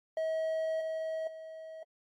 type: tone with level steps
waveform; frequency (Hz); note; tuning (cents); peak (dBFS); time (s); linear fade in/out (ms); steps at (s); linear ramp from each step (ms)
triangle; 640; D#5; +49; -28 / -31 / -41; 0.17-1.83; 2; 0.81 / 1.27; 2
effects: AAC 48 kbps